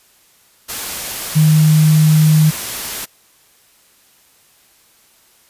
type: tone in noise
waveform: sine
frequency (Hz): 154.9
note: D#3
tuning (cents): -7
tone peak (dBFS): -7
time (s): 1.35-2.51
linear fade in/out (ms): 20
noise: white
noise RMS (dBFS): -24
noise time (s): 0.68-3.06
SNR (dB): +14
effects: white hiss -52 dBFS RMS until 5.49 s + resampled to 32000 Hz